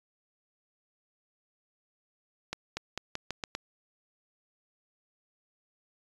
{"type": "accelerating click train", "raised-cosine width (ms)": 0.2, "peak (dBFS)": -16, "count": 7, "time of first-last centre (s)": [2.53, 3.551], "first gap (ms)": 240, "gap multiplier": 0.86, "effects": ["resampled to 24000 Hz"]}